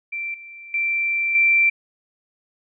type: tone with level steps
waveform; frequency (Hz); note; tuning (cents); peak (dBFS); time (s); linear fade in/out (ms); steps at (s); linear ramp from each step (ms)
sine; 2349; D7; 0; -25 / -37 / -19 / -13; 0.12-1.7; 10; 0.34 / 0.74 / 1.35; 2
effects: none